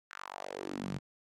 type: tone with high-pass filter sweep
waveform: sawtooth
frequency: 48 Hz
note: G1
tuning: 36 cents flat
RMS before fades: -41 dBFS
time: 0.1-0.99 s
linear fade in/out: 20 ms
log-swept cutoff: 1600 to 140 Hz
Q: 3.5
effects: low-pass 8000 Hz 12 dB/octave + AAC 48 kbps